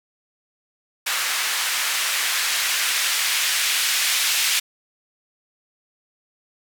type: noise with band-pass filter sweep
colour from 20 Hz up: blue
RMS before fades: -22 dBFS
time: 1.06-4.6 s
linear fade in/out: 10 ms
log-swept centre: 1500 to 2500 Hz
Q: 0.96
effects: none